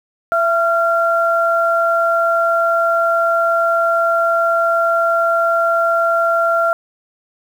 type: tone pair together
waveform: sine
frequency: 669 / 1377.2 Hz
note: E5 / F6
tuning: +25 / -25 cents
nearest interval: octave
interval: 1250 cents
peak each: -15 dBFS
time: 0.32-6.73 s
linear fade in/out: 0 ms
effects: 7-bit